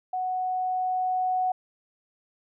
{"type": "tone with level ramp", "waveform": "sine", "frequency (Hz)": 740, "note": "F#5", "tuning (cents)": 0, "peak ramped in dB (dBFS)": [-26, -22], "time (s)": [0.13, 1.52], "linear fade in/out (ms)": 5, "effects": []}